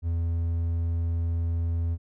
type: tone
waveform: triangle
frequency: 83.9 Hz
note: E2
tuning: 31 cents sharp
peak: -22 dBFS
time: 0.02-1.98 s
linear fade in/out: 50 ms
effects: none

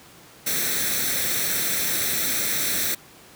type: noise with comb filter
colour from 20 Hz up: white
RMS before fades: -24 dBFS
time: 0.46-2.95 s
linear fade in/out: 10 ms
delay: 0.51 ms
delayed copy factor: +0.65
effects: pink hiss -48 dBFS RMS until 3.35 s + high-pass 100 Hz 12 dB/octave

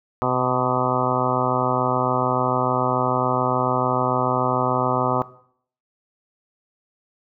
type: harmonic tone with a mistuned harmonic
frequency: 126.9 Hz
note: B2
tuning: 47 cents sharp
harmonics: 1 / 2 / 3 / 4 / 5 / 6 / 7 / 8 / 9 / 10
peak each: -28 / -28 / -28 / -28 / -28 / -28 / -28 / -28 / -28 / -28 dBFS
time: 0.22-5.22 s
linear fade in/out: 0 ms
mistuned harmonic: 10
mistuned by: -31 cents
effects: noise-tail reverb RT60 0.6 s tail -17 dB re dry

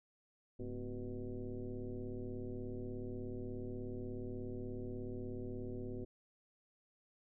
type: tone with frequency modulation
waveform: sine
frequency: 137.3 Hz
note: C#3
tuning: 16 cents flat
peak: -40 dBFS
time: 0.59-6.05 s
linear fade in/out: 10 ms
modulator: 119 Hz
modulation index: 2.7
effects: none

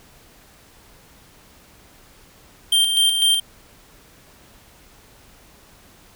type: tone with tremolo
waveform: square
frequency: 3163 Hz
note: G7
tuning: 15 cents sharp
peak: -14 dBFS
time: 2.72-3.4 s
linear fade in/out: 5 ms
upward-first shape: square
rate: 4 Hz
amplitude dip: 45%
effects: pink hiss -50 dBFS RMS until 6.15 s

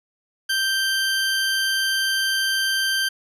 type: tone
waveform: 20% pulse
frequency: 1567 Hz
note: G6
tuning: 1 cent flat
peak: -15 dBFS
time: 0.49-3.09 s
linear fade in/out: 10 ms
effects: resampled to 32000 Hz

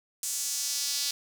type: tone with high-pass filter sweep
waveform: sawtooth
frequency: 283.6 Hz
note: C#4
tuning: 40 cents sharp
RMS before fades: -31 dBFS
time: 0.23-1.11 s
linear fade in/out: 2 ms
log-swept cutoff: 7300 to 4600 Hz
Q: 2.1
effects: 9-bit

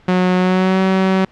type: tone with pitch glide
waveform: sawtooth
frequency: 182.6 to 189.59 Hz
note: F#3 to F#3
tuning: -23 to +42 cents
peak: -8 dBFS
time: 0.08-1.25 s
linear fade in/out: 5 ms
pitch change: +65 cents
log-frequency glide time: 0.38-0.8 s
effects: pink hiss -49 dBFS RMS until 1.31 s + low-pass 3000 Hz 12 dB/octave

